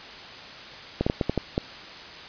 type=clicks; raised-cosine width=2 ms; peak=-9 dBFS; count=7; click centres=1.01 / 1.065 / 1.099 / 1.212 / 1.296 / 1.377 / 1.579 s; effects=white hiss -41 dBFS RMS until 2.28 s + resampled to 11025 Hz